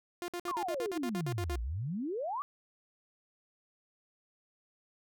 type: tone bursts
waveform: sawtooth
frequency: 350.8 Hz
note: F4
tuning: 8 cents sharp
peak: -32 dBFS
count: 12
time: 0.22-1.557 s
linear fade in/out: 0 ms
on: 61 ms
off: 55 ms
type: exponential two-way sweep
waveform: sine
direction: down then up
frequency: 1200 to 55.2 to 1200 Hz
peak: -33 dBFS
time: 0.48-2.42 s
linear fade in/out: 0 ms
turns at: 1.62 s
effects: none